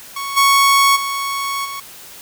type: tone with level steps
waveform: sawtooth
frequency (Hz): 1108.7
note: C#6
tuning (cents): 0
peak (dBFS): -19 / -6 / -16 / -22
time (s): 0.16-1.8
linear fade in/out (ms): 5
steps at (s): 0.36 / 0.95 / 1.64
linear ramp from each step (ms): 20
effects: white hiss -38 dBFS RMS until 2.21 s